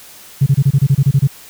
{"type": "tone bursts", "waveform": "sine", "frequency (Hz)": 137.4, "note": "C#3", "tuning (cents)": -15, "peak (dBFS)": -6, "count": 11, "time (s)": [0.41, 1.274], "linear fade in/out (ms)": 10, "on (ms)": 54, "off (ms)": 27, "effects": ["tanh soft clip ceiling -2 dBFS", "white hiss -39 dBFS RMS until 1.49 s"]}